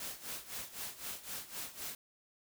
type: noise with tremolo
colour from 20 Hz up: white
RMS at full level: -41 dBFS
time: 0-1.95 s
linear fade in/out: 2 ms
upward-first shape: sine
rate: 3.9 Hz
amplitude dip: 80%
effects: none